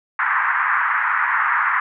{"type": "band-pass noise", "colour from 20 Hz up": "white", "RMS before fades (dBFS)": -19, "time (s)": [0.19, 1.8], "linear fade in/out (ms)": 2, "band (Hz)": [950, 1900], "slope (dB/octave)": 48, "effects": []}